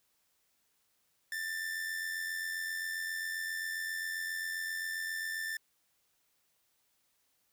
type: tone with amplitude modulation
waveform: 45% pulse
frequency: 1778 Hz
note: A6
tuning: 18 cents sharp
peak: -33 dBFS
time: 1.32-5.57 s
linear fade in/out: 2 ms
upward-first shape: sine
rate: 87.5 Hz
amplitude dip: 45%
effects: white hiss -75 dBFS RMS until 7.52 s